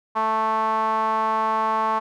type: tone with band-pass filter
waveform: sawtooth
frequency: 220 Hz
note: A3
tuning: in tune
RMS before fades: -22 dBFS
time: 0.15-2 s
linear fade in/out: 20 ms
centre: 1000 Hz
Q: 8.9
effects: none